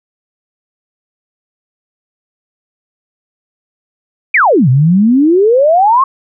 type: exponential two-way sweep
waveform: sine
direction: down then up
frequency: 2489 to 121.8 to 1111 Hz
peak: -5 dBFS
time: 4.34-6.04 s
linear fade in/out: 5 ms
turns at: 4.69 s
effects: none